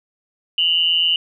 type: tone pair together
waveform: sine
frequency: 2832 / 3000 Hz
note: F7 / F#7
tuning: +23 / +23 cents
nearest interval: minor second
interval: 100 cents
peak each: -17 dBFS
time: 0.58-1.16 s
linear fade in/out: 2 ms
effects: none